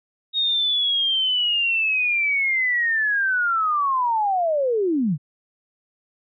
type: linear sweep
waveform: sine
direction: down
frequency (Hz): 3748 to 130.81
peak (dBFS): -18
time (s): 0.33-5.18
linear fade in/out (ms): 50
effects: none